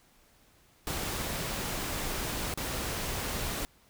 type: noise with dropouts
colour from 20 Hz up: pink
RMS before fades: -34 dBFS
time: 0.87-3.65 s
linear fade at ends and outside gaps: 0 ms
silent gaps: 2.539-2.575 s
effects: pink hiss -63 dBFS RMS until 3.89 s